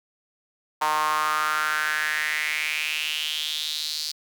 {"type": "tone with high-pass filter sweep", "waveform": "sawtooth", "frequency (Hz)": 153.3, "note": "D#3", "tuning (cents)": -25, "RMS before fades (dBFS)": -26, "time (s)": [0.81, 4.12], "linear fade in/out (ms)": 10, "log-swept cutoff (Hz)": [940, 4600], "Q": 5.1, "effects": []}